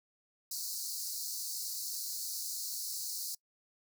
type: high-pass noise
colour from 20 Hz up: pink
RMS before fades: -39 dBFS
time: 0.51-3.35 s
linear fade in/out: 5 ms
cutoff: 4200 Hz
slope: 96 dB/octave
effects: noise-tail reverb RT60 0.1 s tail -24 dB re dry